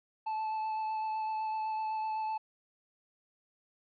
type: tone with vibrato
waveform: triangle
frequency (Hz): 872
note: A5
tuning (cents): -16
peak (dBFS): -30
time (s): 0.26-2.38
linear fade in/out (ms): 10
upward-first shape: sine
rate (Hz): 7.9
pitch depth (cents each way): 12
effects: resampled to 11025 Hz + 12-bit